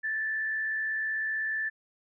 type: tone with frequency modulation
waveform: sine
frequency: 1755 Hz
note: A6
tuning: 5 cents flat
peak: -28 dBFS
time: 0.03-1.7 s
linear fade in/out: 20 ms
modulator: 74 Hz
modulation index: 0.4
effects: none